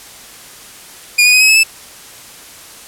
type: tone with pitch steps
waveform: sawtooth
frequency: 2433 / 2471 / 2510 / 2550 / 2590 / 2630 Hz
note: D#7 / D#7 / D#7 / D#7 / E7 / E7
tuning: -39 / -13 / +15 / +42 / -31 / -5 cents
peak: -3 dBFS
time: 1.18-1.636 s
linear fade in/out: 10 ms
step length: 76 ms
effects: white hiss -36 dBFS RMS until 2.87 s + low-pass 12000 Hz 12 dB/octave